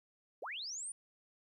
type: linear sweep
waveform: sine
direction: up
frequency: 349.2 to 9490 Hz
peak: -40 dBFS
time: 0.42-0.92 s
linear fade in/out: 5 ms
effects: 13-bit